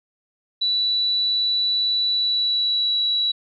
sine tone with pitch glide, 3951 to 3915 Hz, B7 to B7, 0 to -16 cents, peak -18 dBFS, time 0.61-3.32 s, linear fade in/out 10 ms, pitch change -16 cents, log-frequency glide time 2.09-2.98 s, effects none

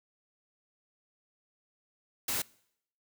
white noise, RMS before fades -32 dBFS, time 2.28-2.42 s, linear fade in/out 5 ms, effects noise-tail reverb RT60 0.7 s tail -24 dB re dry

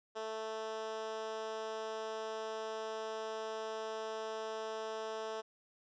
10% pulse tone with high-pass filter, 220 Hz, A3, in tune, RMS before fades -41 dBFS, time 0.15-5.42 s, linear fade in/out 20 ms, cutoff 470 Hz, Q 2.2, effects resampled to 16000 Hz

